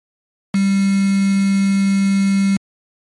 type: tone with quantisation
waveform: sine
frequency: 196 Hz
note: G3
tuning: in tune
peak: -12 dBFS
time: 0.54-2.57 s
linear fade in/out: 5 ms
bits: 4
effects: MP3 48 kbps